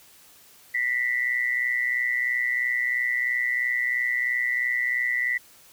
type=tone with amplitude modulation; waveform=sine; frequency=1973 Hz; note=B6; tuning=2 cents flat; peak=-19 dBFS; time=0.74-5.38 s; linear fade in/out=10 ms; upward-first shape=sine; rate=123 Hz; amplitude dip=70%; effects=white hiss -53 dBFS RMS until 5.72 s